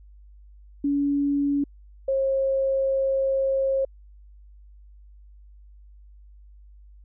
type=tone pair in turn; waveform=sine; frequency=284 / 538.3 Hz; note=C#4 / C5; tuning=+42 / +49 cents; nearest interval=major seventh; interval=1107 cents; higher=second; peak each=-20 dBFS; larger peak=neither; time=0.84-1.64 / 2.08-3.85 s; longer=second; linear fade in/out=5 ms; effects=added 50 Hz sine -46 dBFS peak until 7.04 s